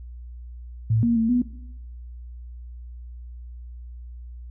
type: tone with pitch steps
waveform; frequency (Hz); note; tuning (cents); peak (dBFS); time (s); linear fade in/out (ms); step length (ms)
sine; 111.6 / 234.4 / 226.1 / 245.8; A2 / A#3 / A3 / B3; +25 / +10 / +47 / -8; -17; 0.9-1.42; 5; 130
effects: noise-tail reverb RT60 0.8 s tail -17 dB re dry + added 60 Hz sine -36 dBFS peak until 4.5 s